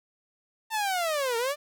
sawtooth linear two-way sweep, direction down then up, 904 to 450.8 to 604 Hz, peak -22 dBFS, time 0.7-1.56 s, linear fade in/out 50 ms, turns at 1.37 s, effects 10-bit

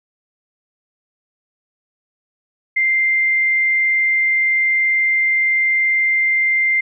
sine tone, 2093 Hz, C7, in tune, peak -13 dBFS, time 2.76-6.81 s, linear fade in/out 10 ms, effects none

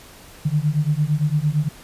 sine beating tone pair, 145.9 / 154.7 Hz, D3 / D#3, -11 / -10 cents, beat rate 8.8 Hz, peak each -20 dBFS, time 0.45-1.69 s, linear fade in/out 10 ms, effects pink hiss -44 dBFS RMS until 1.83 s + resampled to 32000 Hz

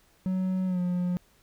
triangle tone with pitch glide, 186.4 to 178.5 Hz, F#3 to F3, +13 to +38 cents, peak -23 dBFS, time 0.26-1.17 s, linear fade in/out 0 ms, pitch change -75 cents, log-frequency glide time 0.66-0.8 s, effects pink hiss -63 dBFS RMS until 1.42 s

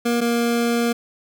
25% pulse tone pair in turn, 236.9 / 235.5 Hz, A#3 / A#3, +28 / +18 cents, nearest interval unison, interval 10 cents, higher first, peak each -14 / -14 dBFS, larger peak neither, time 0.05-0.21 / 0.21-0.93 s, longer second, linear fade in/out 10 ms, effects none

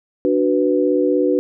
sine chord, B minor, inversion first, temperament equal, 293.7 / 370 / 493.9 Hz, D4 / F#4 / B4, 0 / 0 / 0 cents, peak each -18 dBFS, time 0.25-1.39 s, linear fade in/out 0 ms, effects none

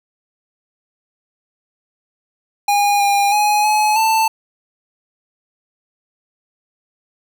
square tone with pitch steps, 816 / 806 / 836 / 850 / 886 Hz, G#5 / G5 / G#5 / G#5 / A5, -31 / +48 / +11 / +40 / +12 cents, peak -13 dBFS, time 2.68-4.28 s, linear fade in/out 5 ms, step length 320 ms, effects none

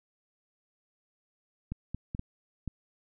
clicks, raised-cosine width 5 ms, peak -22 dBFS, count 5, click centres 1.72 / 1.946 / 2.149 / 2.194 / 2.677 s, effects none

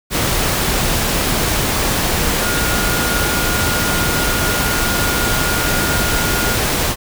sine tone in noise, 1425 Hz, F6, 34 cents sharp, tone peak -22 dBFS, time 2.4-6.58 s, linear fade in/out 50 ms, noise pink, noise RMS -17 dBFS, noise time 0.1-6.96 s, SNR -8 dB, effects none

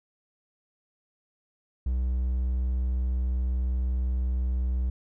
triangle tone, 62.8 Hz, B1, 30 cents sharp, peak -22 dBFS, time 1.86-4.9 s, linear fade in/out 5 ms, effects none

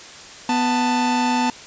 45% pulse tone pair together, 247.4 / 885 Hz, B3 / A5, +3 / +10 cents, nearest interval octave + minor seventh, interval 2207 cents, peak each -20 dBFS, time 0.49-1.5 s, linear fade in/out 2 ms, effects white hiss -39 dBFS RMS until 1.66 s + resampled to 16000 Hz

